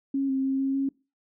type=tone with pitch steps; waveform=sine; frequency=273.6 / 266.7 / 268.2 / 270.2 / 272.8 Hz; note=C#4 / C4 / C4 / C#4 / C#4; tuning=-23 / +33 / +43 / -44 / -28 cents; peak=-23 dBFS; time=0.14-0.89 s; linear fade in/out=5 ms; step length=150 ms; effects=noise-tail reverb RT60 0.3 s tail -23 dB re dry